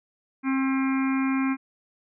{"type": "harmonic tone with a mistuned harmonic", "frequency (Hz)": 266.7, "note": "C4", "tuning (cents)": 33, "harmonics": [1, 3, 4, 5, 6, 7, 8, 9], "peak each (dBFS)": [-22, -39, -34, -38, -38, -45, -38, -37], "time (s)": [0.43, 1.57], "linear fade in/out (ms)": 50, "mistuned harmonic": 7, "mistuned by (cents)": 65, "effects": []}